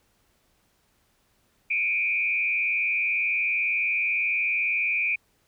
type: tone with frequency modulation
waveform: sine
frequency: 2393 Hz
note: D7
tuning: 32 cents sharp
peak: -22 dBFS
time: 1.7-5.16 s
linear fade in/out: 10 ms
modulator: 114 Hz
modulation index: 0.99
effects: pink hiss -67 dBFS RMS until 5.47 s